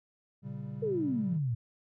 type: chord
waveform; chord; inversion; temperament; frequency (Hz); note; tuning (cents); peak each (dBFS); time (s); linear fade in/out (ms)
triangle; G diminished; first; equal; 116.54 / 138.59 / 196; Bb2 / Db3 / G3; 0 / 0 / 0; -41 / -38 / -40; 0.42-1.4; 50
type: exponential sweep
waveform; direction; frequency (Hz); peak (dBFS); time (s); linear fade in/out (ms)
sine; down; 468 to 110; -28; 0.82-1.55; 10
effects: none